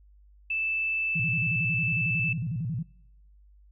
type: tone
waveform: sine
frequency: 2637 Hz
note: E7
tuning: in tune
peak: -26 dBFS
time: 0.5-2.33 s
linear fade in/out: 5 ms
type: tone with vibrato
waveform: sine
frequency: 139 Hz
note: C#3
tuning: 5 cents sharp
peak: -28 dBFS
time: 1.15-2.83 s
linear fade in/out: 10 ms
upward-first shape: square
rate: 11 Hz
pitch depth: 290 cents each way
effects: noise-tail reverb RT60 0.9 s tail -23 dB re dry + added 50 Hz sine -53 dBFS peak until 3.71 s